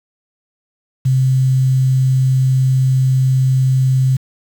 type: tone with quantisation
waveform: sine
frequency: 130.81 Hz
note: C3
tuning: in tune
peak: -10 dBFS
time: 1.05-4.17 s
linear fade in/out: 10 ms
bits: 6
effects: none